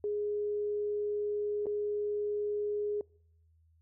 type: tone with dropouts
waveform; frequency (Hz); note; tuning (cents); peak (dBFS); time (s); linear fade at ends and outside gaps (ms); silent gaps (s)
sine; 415.3; G#4; 0; -30; 0.04-3.01; 1; 1.658-1.667
effects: noise-tail reverb RT60 0.7 s tail -26 dB re dry + added 81 Hz sine -63 dBFS peak until 3.81 s